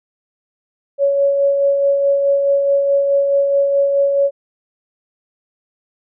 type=tone with tremolo; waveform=sine; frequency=559 Hz; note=C#5; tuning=14 cents sharp; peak=-10 dBFS; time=0.98-4.31 s; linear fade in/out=50 ms; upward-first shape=sine; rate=4.7 Hz; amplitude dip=35%; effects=none